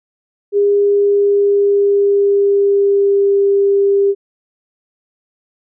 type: tone with pitch glide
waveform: sine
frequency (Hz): 405.6 to 398.4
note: G#4 to G4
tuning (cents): -41 to +28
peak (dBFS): -9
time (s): 0.52-4.15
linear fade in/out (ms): 50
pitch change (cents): -31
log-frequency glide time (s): 0.72-3.4
effects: none